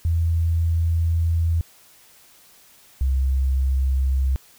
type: tone pair in turn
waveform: sine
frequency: 83 / 66.37 Hz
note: E2 / C2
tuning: +12 / +25 cents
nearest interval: major third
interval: 387 cents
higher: first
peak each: -17 dBFS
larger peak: neither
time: 0.05-1.61 / 3.01-4.36 s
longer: first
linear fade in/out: 0 ms
effects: white hiss -52 dBFS RMS until 4.58 s